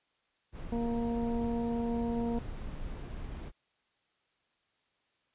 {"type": "noise", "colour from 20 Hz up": "brown", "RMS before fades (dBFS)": -40, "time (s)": [0.52, 3.52], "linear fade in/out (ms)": 50}
{"type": "harmonic tone", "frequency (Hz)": 233.8, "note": "A#3", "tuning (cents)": 5, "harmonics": [1, 2, 3, 4], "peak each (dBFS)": [-31, -37, -43, -46], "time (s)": [0.72, 2.39], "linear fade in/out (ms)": 5}
{"effects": ["white hiss -75 dBFS RMS until 5.34 s", "resampled to 8000 Hz"]}